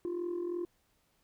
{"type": "tone with amplitude modulation", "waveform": "sine", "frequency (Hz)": 349.2, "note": "F4", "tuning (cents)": 0, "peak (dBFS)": -28, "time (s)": [0.05, 0.65], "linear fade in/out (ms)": 0, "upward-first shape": "sine", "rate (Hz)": 43, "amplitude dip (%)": 70, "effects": ["tanh soft clip ceiling -30 dBFS", "pink hiss -73 dBFS RMS until 1.23 s"]}